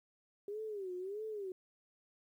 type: tone with vibrato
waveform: sine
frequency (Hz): 397.3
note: G4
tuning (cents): +23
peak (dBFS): -39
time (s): 0.48-1.52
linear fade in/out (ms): 2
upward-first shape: sine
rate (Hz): 1.6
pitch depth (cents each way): 170
effects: 12-bit

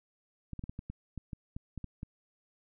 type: clicks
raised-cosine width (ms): 5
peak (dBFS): -27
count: 12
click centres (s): 0.533 / 0.593 / 0.639 / 0.695 / 0.791 / 0.9 / 1.177 / 1.332 / 1.565 / 1.777 / 1.843 / 2.031
effects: none

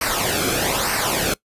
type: noise with flanger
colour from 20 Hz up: pink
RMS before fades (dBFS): -21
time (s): 0.01-1.34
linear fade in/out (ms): 5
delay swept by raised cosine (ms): 0.28 to 1.09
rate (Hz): 1.1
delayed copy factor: -0.7
effects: noise-tail reverb RT60 0.1 s tail -21 dB re dry + resampled to 32000 Hz

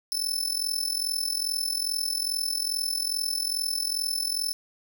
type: tone with amplitude modulation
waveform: sawtooth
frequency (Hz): 5274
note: E8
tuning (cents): 0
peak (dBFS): -20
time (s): 0.12-4.53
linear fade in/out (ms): 0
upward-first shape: sine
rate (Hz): 42.4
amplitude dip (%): 80
effects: none

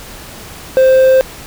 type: tone with quantisation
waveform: triangle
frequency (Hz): 523.3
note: C5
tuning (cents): 0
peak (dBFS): -3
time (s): 0.77-1.21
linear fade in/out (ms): 0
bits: 5
effects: pink hiss -32 dBFS RMS until 1.46 s

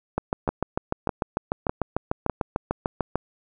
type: two click trains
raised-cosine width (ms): 1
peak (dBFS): -9 / -10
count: 21 / 4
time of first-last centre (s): 0.18-3.156 / 0.49-2.297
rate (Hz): 6.72 / 1.66
effects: none

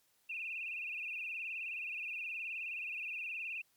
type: tone with vibrato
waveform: sine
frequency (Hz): 2572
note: E7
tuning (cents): -43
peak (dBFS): -38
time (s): 0.29-3.62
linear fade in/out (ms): 10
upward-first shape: sine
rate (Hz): 19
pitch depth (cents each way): 110
effects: white hiss -73 dBFS RMS until 3.76 s + MP3 96 kbps

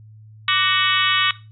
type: harmonic tone with a mistuned harmonic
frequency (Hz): 372.3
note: F#4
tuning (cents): +11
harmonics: 3 / 4 / 5 / 6 / 7 / 8 / 9 / 10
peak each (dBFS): -22 / -26 / -24 / -24 / -26 / -23 / -25 / -24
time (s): 0.48-1.31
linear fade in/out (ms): 2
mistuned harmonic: 3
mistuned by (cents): +81
effects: noise-tail reverb RT60 0.3 s tail -17 dB re dry + added 108 Hz sine -41 dBFS peak until 1.51 s

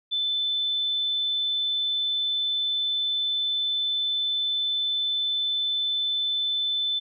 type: tone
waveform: sine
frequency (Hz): 3520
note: A7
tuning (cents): 0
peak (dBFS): -23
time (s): 0.11-7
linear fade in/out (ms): 20
effects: none

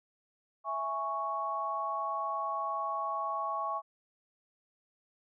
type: chord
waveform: sine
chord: C# minor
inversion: first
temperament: equal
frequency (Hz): 659.3 / 830.6 / 1108.7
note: E5 / G#5 / C#6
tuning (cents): 0 / 0 / 0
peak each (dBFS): -39 / -38 / -33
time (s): 0.64-3.82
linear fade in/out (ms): 50
effects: none

